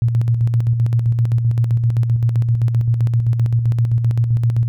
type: tone with tremolo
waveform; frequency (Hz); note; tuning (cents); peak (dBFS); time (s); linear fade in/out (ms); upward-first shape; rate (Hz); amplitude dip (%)
sine; 116.9; A#2; +5; -11; 0.02-4.68; 0; square; 7.7; 45
effects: none